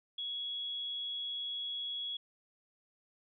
sine tone, 3346 Hz, G#7, 12 cents sharp, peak -36 dBFS, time 0.18-2.17 s, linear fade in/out 5 ms, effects none

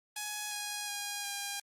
5% pulse tone with pitch steps, 838 / 827.4 / 817 / 806.7 Hz, G#5 / G#5 / G#5 / G5, +15 / -7 / -29 / +49 cents, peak -24 dBFS, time 0.16-1.6 s, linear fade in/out 5 ms, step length 360 ms, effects Opus 32 kbps

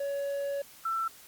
triangle / sine tone pair in turn, 562 / 1336.7 Hz, C#5 / E6, +24 / +24 cents, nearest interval octave + minor third, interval 1500 cents, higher second, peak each -28 dBFS, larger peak neither, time 0-0.62 / 0.85-1.08 s, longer first, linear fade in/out 5 ms, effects white hiss -53 dBFS RMS until 1.27 s + Opus 48 kbps

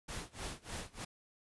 pink noise with tremolo, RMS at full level -41 dBFS, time 0.08-1.05 s, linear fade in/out 10 ms, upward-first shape sine, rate 3.3 Hz, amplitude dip 95%, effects resampled to 24000 Hz

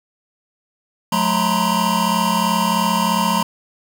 square tone cluster, 181.6 / 216.2 / 920 / 963 / 1038 Hz, F#3 / A3 / A#5 / B5 / C6, -32 / -30 / -23 / -44 / -14 cents, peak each -23 dBFS, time 1.12-3.43 s, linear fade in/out 5 ms, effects 8-bit

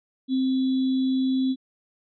sine tone with sample-and-hold, 261.6 Hz, C4, in tune, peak -20 dBFS, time 0.28-1.56 s, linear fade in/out 50 ms, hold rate 3675 Hz, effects resampled to 11025 Hz

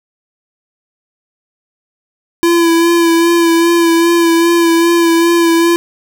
square tone with vibrato, 336.9 Hz, E4, 38 cents sharp, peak -8 dBFS, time 2.43-5.76 s, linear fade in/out 0 ms, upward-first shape sine, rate 2.5 Hz, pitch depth 26 cents each way, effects 8-bit

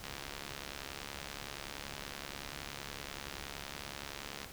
click train, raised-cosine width 0.2 ms, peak -24 dBFS, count 312, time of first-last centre 0.04-4.445 s, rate 70.6 Hz, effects pink hiss -50 dBFS RMS until 4.52 s

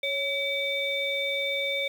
sine tone cluster, 555 / 2287 / 3596 Hz, C#5 / D7 / A7, +2 / -47 / +37 cents, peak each -31 / -29 / -31 dBFS, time 0.03-1.88 s, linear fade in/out 5 ms, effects 8-bit

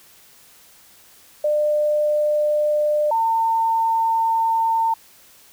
sine tone pair in turn, 599 / 905 Hz, D5 / A5, +34 / +48 cents, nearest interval perfect fifth, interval 714 cents, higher second, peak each -16 dBFS, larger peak neither, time 1.44-3.11 / 3.11-4.94 s, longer second, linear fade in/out 5 ms, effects white hiss -50 dBFS RMS until 5.52 s

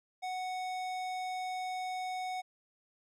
sine tone with tanh clipping, 740 Hz, F#5, in tune, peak -37 dBFS, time 0.22-2.42 s, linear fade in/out 20 ms, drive 18 dB, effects none

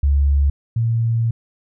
sine tone pair in turn, 70.5 / 114.98 Hz, C#2 / A#2, +30 / -23 cents, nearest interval minor sixth, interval 847 cents, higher second, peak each -12 / -15 dBFS, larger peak first, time 0.03-0.5 / 0.76-1.31 s, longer second, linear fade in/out 5 ms, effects none

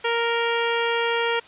harmonic tone, 466.2 Hz, A#4, in tune, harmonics 1 / 2 / 3 / 4 / 5 / 6 / 7, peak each -24 / -27 / -29 / -30 / -31 / -32 / -32 dBFS, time 0.04-1.4 s, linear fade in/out 10 ms, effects white hiss -47 dBFS RMS until 1.47 s + resampled to 8000 Hz

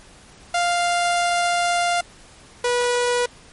sawtooth tone pair in turn, 698.5 / 487.3 Hz, F5 / B4, 0 / -23 cents, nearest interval tritone, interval 623 cents, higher first, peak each -14 dBFS, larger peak neither, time 0.54-2.01 / 2.64-3.26 s, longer first, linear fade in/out 5 ms, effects pink hiss -47 dBFS RMS until 3.52 s + MP3 48 kbps

